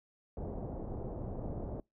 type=low-pass noise; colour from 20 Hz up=pink; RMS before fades=-40 dBFS; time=0.37-1.8 s; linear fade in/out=2 ms; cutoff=700 Hz; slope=24 dB/octave; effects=noise-tail reverb RT60 0.2 s tail -25 dB re dry